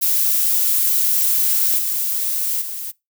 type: noise with level steps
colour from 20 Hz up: violet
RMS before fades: -17 / -21 / -28 dBFS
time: 0.01-2.92 s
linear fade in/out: 20 ms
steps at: 1.78 / 2.61 s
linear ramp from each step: 10 ms
effects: noise-tail reverb RT60 0.2 s tail -22 dB re dry